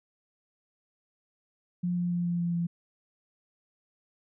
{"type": "tone with pitch steps", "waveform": "sine", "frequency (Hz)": [176.9, 175.68, 174.46, 173.26, 172.06, 170.87], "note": ["F3", "F3", "F3", "F3", "F3", "F3"], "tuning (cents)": [23, 11, -2, -13, -26, -38], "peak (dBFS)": -26, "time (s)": [1.83, 2.67], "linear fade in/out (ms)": 10, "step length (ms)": 140, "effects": []}